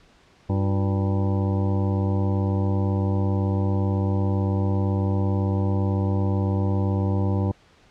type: harmonic tone with a mistuned harmonic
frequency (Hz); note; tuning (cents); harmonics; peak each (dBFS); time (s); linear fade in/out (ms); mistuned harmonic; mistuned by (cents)
98; G2; 0; 1 / 2 / 3 / 4 / 5 / 6 / 8 / 9 / 10; -21 / -27 / -31 / -33 / -35 / -37 / -39 / -40 / -41; 0.49-7.52; 10; 4; -140
effects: pink hiss -56 dBFS RMS until 7.9 s + low-pass 5000 Hz 12 dB/octave